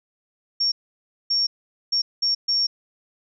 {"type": "tone bursts at uneven times", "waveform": "sine", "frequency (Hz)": 5510, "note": "F8", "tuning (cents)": -24, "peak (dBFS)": -18, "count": 5, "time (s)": [[0.6, 0.72], [1.3, 1.47], [1.92, 2.02], [2.22, 2.35], [2.48, 2.67]], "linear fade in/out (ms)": 10, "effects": []}